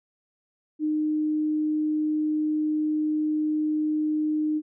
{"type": "tone", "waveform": "sine", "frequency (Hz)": 306.2, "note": "D#4", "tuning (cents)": -28, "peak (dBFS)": -22, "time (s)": [0.79, 4.62], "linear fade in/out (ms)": 50, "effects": []}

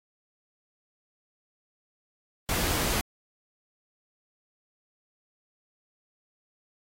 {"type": "noise", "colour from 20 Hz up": "pink", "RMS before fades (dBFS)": -28, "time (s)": [2.49, 3.01], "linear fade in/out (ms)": 0, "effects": ["AAC 48 kbps"]}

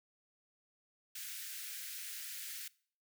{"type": "high-pass noise", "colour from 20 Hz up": "white", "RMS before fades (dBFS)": -45, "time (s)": [1.15, 2.68], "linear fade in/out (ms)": 5, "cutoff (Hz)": 1500, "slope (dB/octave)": 48, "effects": ["noise-tail reverb RT60 0.5 s tail -22 dB re dry"]}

